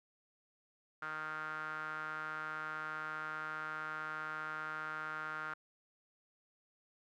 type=tone with band-pass filter; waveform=sawtooth; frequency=155.2 Hz; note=D#3; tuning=4 cents flat; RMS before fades=-42 dBFS; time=1.02-5.54 s; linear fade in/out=5 ms; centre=1400 Hz; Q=6.8; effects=none